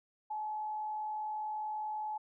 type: tone with frequency modulation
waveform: sine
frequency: 855 Hz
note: A5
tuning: 50 cents flat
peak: -35 dBFS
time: 0.3-2.18 s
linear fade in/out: 10 ms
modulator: 49.7 Hz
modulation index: 0.27
effects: none